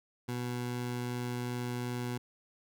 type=tone; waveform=20% pulse; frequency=122.6 Hz; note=B2; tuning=12 cents flat; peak=-29 dBFS; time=0.28-2.18 s; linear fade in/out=10 ms; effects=none